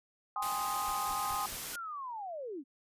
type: chord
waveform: sine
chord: Ab major seventh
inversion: third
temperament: equal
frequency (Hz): 784 / 830.6 / 1046.5 / 1244.5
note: G5 / Ab5 / C6 / Eb6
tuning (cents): 0 / 0 / 0 / 0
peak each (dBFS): -40 / -39 / -38 / -36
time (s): 0.36-1.46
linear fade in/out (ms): 2
type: noise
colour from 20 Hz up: white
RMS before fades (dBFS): -40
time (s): 0.42-1.76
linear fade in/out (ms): 5
type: noise bursts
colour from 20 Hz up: brown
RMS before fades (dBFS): -48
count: 4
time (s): 0.88-1.568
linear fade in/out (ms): 2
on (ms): 52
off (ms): 160
type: linear sweep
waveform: sine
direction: down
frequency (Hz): 1480 to 246.9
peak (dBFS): -38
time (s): 1.72-2.64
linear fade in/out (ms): 50
effects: resampled to 32000 Hz